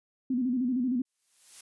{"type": "tone with vibrato", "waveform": "sine", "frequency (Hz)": 250.8, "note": "B3", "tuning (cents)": 27, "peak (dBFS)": -25, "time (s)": [0.3, 1.02], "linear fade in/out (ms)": 5, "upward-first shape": "square", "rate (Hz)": 13, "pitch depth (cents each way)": 76}
{"type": "noise with exponential growth", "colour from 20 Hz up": "blue", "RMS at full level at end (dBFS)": -43, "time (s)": [1.05, 1.61], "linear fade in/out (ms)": 5, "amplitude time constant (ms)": 120}
{"effects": ["resampled to 24000 Hz"]}